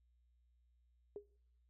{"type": "tone with exponential decay", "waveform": "sine", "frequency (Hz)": 411, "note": "G#4", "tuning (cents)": -18, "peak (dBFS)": -40, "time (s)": [1.16, 1.26], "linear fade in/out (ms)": 1, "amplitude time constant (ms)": 21, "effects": ["noise-tail reverb RT60 0.7 s tail -24 dB re dry", "added 60 Hz sine -70 dBFS peak until 1.69 s"]}